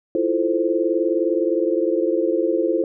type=chord; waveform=sine; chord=F major seventh; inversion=third; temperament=equal; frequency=329.6 / 349.2 / 440 / 523.3 Hz; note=E4 / F4 / A4 / C5; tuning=0 / 0 / 0 / 0 cents; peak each=-22 / -22 / -24 / -23 dBFS; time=0.15-2.84 s; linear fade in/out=2 ms; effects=none